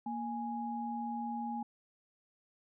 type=tone pair together; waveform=sine; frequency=233.7 / 830.6 Hz; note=A#3 / G#5; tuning=+5 / 0 cents; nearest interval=octave + minor seventh; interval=2195 cents; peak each=-38 / -38 dBFS; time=0.06-1.63 s; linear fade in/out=5 ms; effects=none